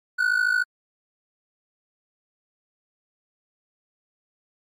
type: ring-modulated tone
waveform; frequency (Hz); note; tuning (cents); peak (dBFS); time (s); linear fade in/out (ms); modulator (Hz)
triangle; 1480; F#6; 0; -14; 0.18-0.64; 20; 26.7
effects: MP3 64 kbps